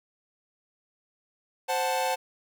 45% pulse chord, F# diminished, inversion second, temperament equal, 523.3 / 740 / 880 Hz, C5 / F#5 / A5, 0 / 0 / 0 cents, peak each -30 / -30 / -29 dBFS, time 1.68-2.16 s, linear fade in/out 20 ms, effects none

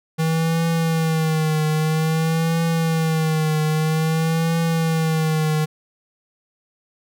square tone with vibrato, 160 Hz, D#3, 49 cents sharp, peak -18 dBFS, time 0.18-5.66 s, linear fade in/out 20 ms, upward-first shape triangle, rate 0.51 Hz, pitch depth 64 cents each way, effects none

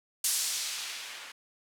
violet noise with low-pass filter sweep, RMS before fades -34 dBFS, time 0.24-1.32 s, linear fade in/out 5 ms, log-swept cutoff 8800 to 1700 Hz, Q 0.82, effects none

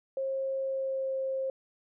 sine tone with pitch glide, 536 to 531.7 Hz, C5 to C5, +42 to +28 cents, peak -29 dBFS, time 0.17-1.5 s, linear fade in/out 2 ms, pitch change -14 cents, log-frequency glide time 0.61-1.16 s, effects none

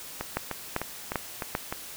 two click trains, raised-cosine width 0.5 ms, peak -15 / -11 dBFS, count 6 / 4, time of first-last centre 0.21-1.725 / 0.37-1.551 s, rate 3.3 / 2.54 Hz, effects white hiss -42 dBFS RMS until 1.96 s

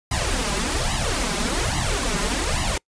pink noise with flanger, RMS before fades -23 dBFS, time 0.11-2.78 s, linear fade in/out 5 ms, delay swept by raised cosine 1 to 5 ms, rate 1.2 Hz, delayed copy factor +0.95, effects noise-tail reverb RT60 0.1 s tail -26 dB re dry + resampled to 22050 Hz

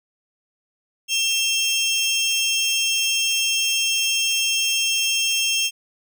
25% pulse tone pair together, 2697 / 3207 Hz, E7 / G7, +39 / +39 cents, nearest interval minor third, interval 300 cents, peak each -18 dBFS, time 1.08-5.71 s, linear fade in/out 50 ms, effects none

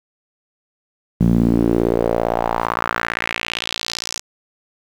sawtooth tone with band-pass filter sweep, 57.6 Hz, A#1, 20 cents flat, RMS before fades -19 dBFS, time 1.2-4.2 s, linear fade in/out 10 ms, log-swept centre 180 to 6400 Hz, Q 2.7, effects 7-bit

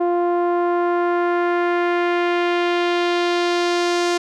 sawtooth tone with low-pass filter sweep, 349.2 Hz, F4, in tune, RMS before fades -19 dBFS, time 0-4.18 s, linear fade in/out 10 ms, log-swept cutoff 770 to 6400 Hz, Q 1.3, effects none

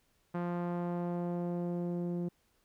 sawtooth tone with low-pass filter sweep, 174.61 Hz, F3, in tune, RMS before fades -35 dBFS, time 0.34-2.29 s, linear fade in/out 10 ms, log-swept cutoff 1300 to 360 Hz, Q 1.1, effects pink hiss -73 dBFS RMS until 2.64 s

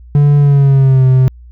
triangle tone with pitch glide, 144.8 to 129.75 Hz, D3 to C3, -24 to -14 cents, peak -3 dBFS, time 0.15-1.28 s, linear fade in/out 0 ms, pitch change -190 cents, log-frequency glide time 0.38-1.06 s, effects added 60 Hz sine -33 dBFS peak until 1.51 s

